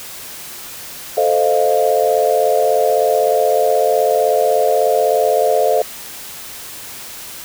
sine chord, F dominant seventh, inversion first, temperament equal, 440 / 523.3 / 622.3 / 698.5 Hz, A4 / C5 / Eb5 / F5, 0 / 0 / 0 / 0 cents, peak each -17 dBFS, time 1.17-5.82 s, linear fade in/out 5 ms, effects white hiss -32 dBFS RMS until 7.44 s

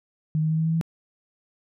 sine tone with pitch steps, 155.56 / 157.19 / 158.83 / 160.49 / 162.17 / 163.86 Hz, D#3 / D#3 / D#3 / E3 / E3 / E3, 0 / +18 / +36 / -46 / -28 / -10 cents, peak -20 dBFS, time 0.35-0.812 s, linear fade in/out 0 ms, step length 77 ms, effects none

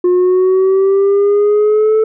sine exponential sweep, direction up, 356.4 to 440 Hz, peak -5 dBFS, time 0.04-2.04 s, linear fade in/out 5 ms, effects tanh soft clip ceiling -7 dBFS

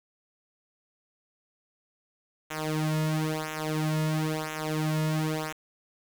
sawtooth tone with flanger, 155.56 Hz, D#3, in tune, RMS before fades -29 dBFS, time 2.5-5.53 s, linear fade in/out 10 ms, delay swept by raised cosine 0.21 to 2.61 ms, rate 0.99 Hz, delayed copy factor -0.95, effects 8-bit

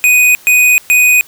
square tone bursts, 2489 Hz, D#7, in tune, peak -6 dBFS, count 3, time 0.04-1.21 s, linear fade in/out 0 ms, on 310 ms, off 120 ms, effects white hiss -40 dBFS RMS until 1.27 s

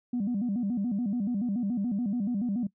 sine tone with vibrato, 220.2 Hz, A3, 2 cents sharp, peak -25 dBFS, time 0.13-2.67 s, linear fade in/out 5 ms, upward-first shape square, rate 7 Hz, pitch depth 180 cents each way, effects noise-tail reverb RT60 0.1 s tail -21 dB re dry + tanh soft clip ceiling -23 dBFS

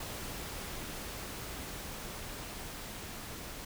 pink noise with level ramp, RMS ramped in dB -41 to -44 dBFS, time 0-3.65 s, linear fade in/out 5 ms, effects none

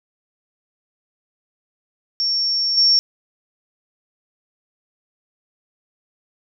sine tone with level steps, 5480 Hz, F8, 34 cents flat, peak -17 / -11 dBFS, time 2.2-2.99 s, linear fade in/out 0 ms, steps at 2.77 s, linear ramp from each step 10 ms, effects none

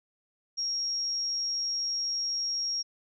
sine tone, 5588 Hz, F8, in tune, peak -28 dBFS, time 0.57-2.83 s, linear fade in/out 20 ms, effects none

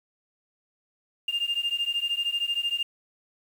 sine beating tone pair, 2801 / 2814 Hz, F7 / F7, +4 / +12 cents, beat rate 13 Hz, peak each -27 dBFS, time 1.28-2.83 s, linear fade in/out 5 ms, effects tanh soft clip ceiling -20 dBFS + 8-bit

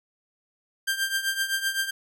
sawtooth tone with tremolo, 1583 Hz, G6, 17 cents sharp, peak -18 dBFS, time 0.87-1.91 s, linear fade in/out 10 ms, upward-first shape triangle, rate 7.8 Hz, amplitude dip 80%, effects none

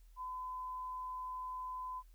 sine tone, 1014 Hz, B5, 45 cents sharp, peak -40 dBFS, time 0.16-2.03 s, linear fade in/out 50 ms, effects added 41 Hz sine -57 dBFS peak until 2.14 s + white hiss -75 dBFS RMS until 2.14 s

